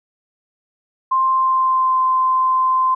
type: tone with pitch glide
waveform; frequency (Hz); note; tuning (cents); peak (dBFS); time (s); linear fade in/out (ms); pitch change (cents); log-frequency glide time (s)
sine; 1051 to 1037.1; C6 to C6; +7 to -16; -13; 1.11-2.95; 10; -23; 1.29-2
effects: none